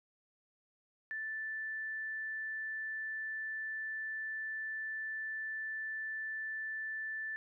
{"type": "tone", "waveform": "sine", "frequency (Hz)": 1760, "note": "A6", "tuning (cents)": 0, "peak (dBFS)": -37, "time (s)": [1.11, 7.36], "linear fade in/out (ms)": 0, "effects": []}